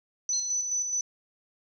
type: tone with tremolo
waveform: sine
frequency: 5990 Hz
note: F#8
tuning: 20 cents sharp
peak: -25 dBFS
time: 0.29-1.01 s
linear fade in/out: 2 ms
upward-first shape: square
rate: 4.7 Hz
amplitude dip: 40%
type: tone with exponential decay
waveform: sine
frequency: 4186 Hz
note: C8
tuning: in tune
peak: -30 dBFS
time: 0.33-0.78 s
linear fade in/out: 1 ms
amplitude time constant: 97 ms
effects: none